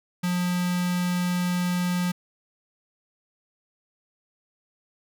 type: tone with notch filter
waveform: square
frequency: 178.4 Hz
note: F3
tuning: 37 cents sharp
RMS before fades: -25 dBFS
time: 0.23-2.12 s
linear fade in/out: 10 ms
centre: 450 Hz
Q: 0.69
effects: none